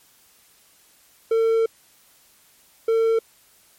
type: tone pair in turn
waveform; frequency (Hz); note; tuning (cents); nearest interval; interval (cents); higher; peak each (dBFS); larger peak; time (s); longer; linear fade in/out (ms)
triangle; 451.8 / 451.8; A4 / A4; +46 / +46; unison; 0; neither; -14; neither; 1.31-1.66 / 2.88-3.19; first; 5
effects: white hiss -56 dBFS RMS until 3.78 s + MP3 64 kbps